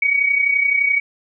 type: tone with amplitude modulation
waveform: sine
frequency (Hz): 2253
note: C#7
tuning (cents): +28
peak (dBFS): -11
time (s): 0.02-1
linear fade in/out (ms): 5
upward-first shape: sine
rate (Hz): 31.7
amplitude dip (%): 65
effects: none